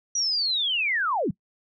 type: linear sweep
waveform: sine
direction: down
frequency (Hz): 5850 to 128.6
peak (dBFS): -22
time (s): 0.15-1.31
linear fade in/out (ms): 5
effects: noise-tail reverb RT60 0.1 s tail -23 dB re dry